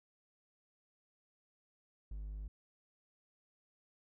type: tone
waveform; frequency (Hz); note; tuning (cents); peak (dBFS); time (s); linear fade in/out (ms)
triangle; 51; G#1; -31; -39; 2.11-2.48; 5
effects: none